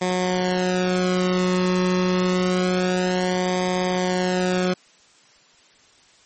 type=tone with flanger; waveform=sawtooth; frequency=182.4 Hz; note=F#3; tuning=24 cents flat; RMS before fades=-21 dBFS; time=0.01-4.74 s; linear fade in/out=10 ms; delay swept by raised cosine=0.71 to 1.34 ms; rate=0.27 Hz; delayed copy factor=-1; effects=white hiss -54 dBFS RMS until 6.25 s + MP3 32 kbps